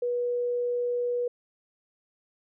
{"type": "tone", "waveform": "sine", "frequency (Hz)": 486, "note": "B4", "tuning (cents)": -28, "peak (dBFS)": -25, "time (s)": [0.02, 1.28], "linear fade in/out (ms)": 5, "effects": []}